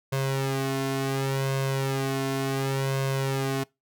sawtooth tone with flanger, 135.2 Hz, C#3, 43 cents flat, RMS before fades -27 dBFS, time 0.12-3.64 s, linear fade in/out 10 ms, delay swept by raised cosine 1.9 to 2.85 ms, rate 0.69 Hz, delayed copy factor +0.85, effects noise-tail reverb RT60 0.2 s tail -23 dB re dry

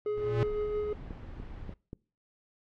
square tone with exponential growth, 116.54 Hz, A#2, in tune, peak -24 dBFS, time 0.05-0.43 s, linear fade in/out 0 ms, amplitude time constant 82 ms
triangle tone with tremolo, 420 Hz, G#4, 19 cents sharp, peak -26 dBFS, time 0.06-0.93 s, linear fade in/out 2 ms, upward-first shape sine, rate 5.9 Hz, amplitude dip 30%
brown noise, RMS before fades -43 dBFS, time 0.17-1.74 s, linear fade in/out 5 ms
clicks, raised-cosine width 3 ms, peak -28 dBFS, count 4, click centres 1.108 / 1.4 / 1.693 / 1.931 s
effects noise-tail reverb RT60 0.4 s tail -24 dB re dry + low-pass 3000 Hz 12 dB/octave

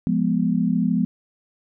sine chord, F diminished, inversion none, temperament equal, 174.61 / 207.7 / 246.9 Hz, F3 / Ab3 / Cb4, 0 / 0 / 0 cents, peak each -22 dBFS, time 0.07-1.05 s, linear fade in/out 0 ms, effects none

